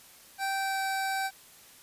25% pulse tone with pitch glide, 779 to 773.6 Hz, G5 to G5, -11 to -23 cents, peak -25 dBFS, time 0.38-1.31 s, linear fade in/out 50 ms, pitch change -12 cents, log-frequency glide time 0.54-0.82 s, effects white hiss -54 dBFS RMS until 1.82 s + resampled to 32000 Hz

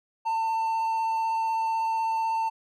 triangle tone with vibrato, 897 Hz, A5, 33 cents sharp, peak -22 dBFS, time 0.25-2.5 s, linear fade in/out 20 ms, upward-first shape sine, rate 16 Hz, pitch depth 10 cents each way, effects none

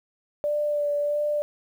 sine tone with vibrato, 587.3 Hz, D5, in tune, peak -22 dBFS, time 0.44-1.42 s, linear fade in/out 0 ms, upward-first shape sine, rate 1.5 Hz, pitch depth 18 cents each way, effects 9-bit

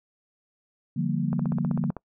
sine chord, G minor seventh, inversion second, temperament equal, 146.83 / 174.61 / 196 / 233.1 Hz, D3 / F3 / G3 / Bb3, 0 / 0 / 0 / 0 cents, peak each -28 / -28 / -32 / -29 dBFS, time 0.96-1.91 s, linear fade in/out 10 ms
click train, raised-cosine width 1 ms, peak -21 dBFS, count 11, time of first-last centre 1.33-1.967 s, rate 15.7 Hz
effects noise-tail reverb RT60 0.1 s tail -26 dB re dry

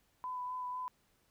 sine tone with vibrato, 1001 Hz, B5, 23 cents sharp, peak -37 dBFS, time 0.24-0.88 s, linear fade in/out 0 ms, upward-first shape sine, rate 4 Hz, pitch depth 15 cents each way, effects pink hiss -73 dBFS RMS until 1.3 s

